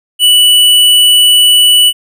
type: tone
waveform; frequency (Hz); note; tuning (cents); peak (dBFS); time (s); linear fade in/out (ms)
square; 2960; F#7; 0; -4; 0.19-1.93; 50
effects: none